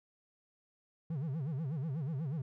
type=tone with vibrato; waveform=triangle; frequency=146.83 Hz; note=D3; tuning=in tune; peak=-32 dBFS; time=1.1-2.42 s; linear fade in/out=5 ms; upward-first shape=sine; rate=8.2 Hz; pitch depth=240 cents each way; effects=none